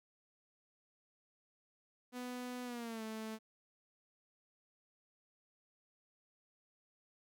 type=tone with pitch glide; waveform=sawtooth; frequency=248.2 to 219.8 Hz; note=B3 to A3; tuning=+9 to -2 cents; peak=-38 dBFS; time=2.12-3.39 s; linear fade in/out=50 ms; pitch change=-211 cents; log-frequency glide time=2.64-3.03 s; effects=none